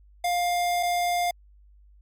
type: tone pair in turn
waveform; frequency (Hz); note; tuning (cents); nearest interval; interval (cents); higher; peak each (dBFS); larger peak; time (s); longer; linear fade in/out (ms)
square; 704 / 704; F5 / F5; +14 / +14; unison; 0; neither; -23; neither; 0.24-0.83 / 0.83-1.31; first; 5
effects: added 50 Hz sine -51 dBFS peak until 2.01 s + MP3 64 kbps